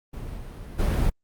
brown noise with level steps, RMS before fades -35 / -37 / -22 dBFS, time 0.13-1.1 s, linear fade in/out 10 ms, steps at 0.36 / 0.78 s, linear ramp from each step 20 ms, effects Opus 32 kbps

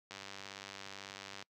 click train, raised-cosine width 0.2 ms, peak -28 dBFS, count 130, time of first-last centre 0.11-1.425 s, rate 98.1 Hz, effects noise-tail reverb RT60 0.1 s tail -25 dB re dry + high-pass 100 Hz 12 dB/octave

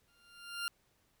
20% pulse tone with exponential growth, 1396.9 Hz, F6, in tune, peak -28 dBFS, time 0.08-0.68 s, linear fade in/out 0 ms, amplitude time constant 130 ms, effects pink hiss -73 dBFS RMS until 1.2 s

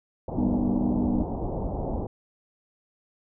pink low-pass noise, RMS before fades -30 dBFS, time 0.28-2.07 s, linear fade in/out 5 ms, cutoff 870 Hz, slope 48 dB/octave
sine chord, G augmented, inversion none, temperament just, 196 / 245 / 306.2 Hz, G3 / B3 / D#4, 0 / -14 / -28 cents, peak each -28 / -25 / -30 dBFS, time 0.37-1.23 s, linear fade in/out 5 ms
effects none

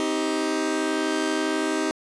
sawtooth chord, C minor, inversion none, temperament just, 261.6 / 314 / 392.4 Hz, C4 / Eb4 / G4, 0 / +16 / +2 cents, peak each -26 / -21 / -24 dBFS, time 0-1.91 s, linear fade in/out 0 ms, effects resampled to 22050 Hz

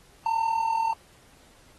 triangle tone with amplitude modulation, 904 Hz, A5, 47 cents sharp, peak -18 dBFS, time 0.26-0.93 s, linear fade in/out 2 ms, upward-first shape sine, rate 40.9 Hz, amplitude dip 65%, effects pink hiss -57 dBFS RMS until 1.78 s + AAC 32 kbps

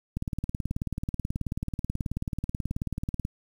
click train, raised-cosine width 5 ms, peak -17 dBFS, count 58, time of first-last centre 0.17-3.251 s, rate 18.5 Hz, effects 8-bit

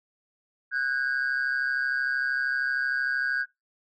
sine tone pair together, 1487 / 1620 Hz, F#6 / G#6, +8 / -43 cents, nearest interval minor second, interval 149 cents, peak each -25 dBFS, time 0.71-3.46 s, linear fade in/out 50 ms, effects noise-tail reverb RT60 0.2 s tail -24 dB re dry + tanh soft clip ceiling -21 dBFS

